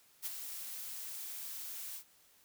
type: noise with ADSR envelope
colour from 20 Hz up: blue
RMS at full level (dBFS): -37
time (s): 0.22-2.04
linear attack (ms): 40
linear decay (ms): 25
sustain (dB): -7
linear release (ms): 84
effects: white hiss -66 dBFS RMS until 2.44 s